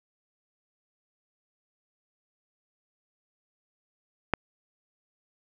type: click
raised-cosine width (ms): 0.5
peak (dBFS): -7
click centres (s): 4.337
effects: none